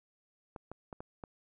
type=clicks; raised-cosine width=1 ms; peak=-29 dBFS; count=5; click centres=0.562 / 0.716 / 0.928 / 1.005 / 1.238 s; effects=none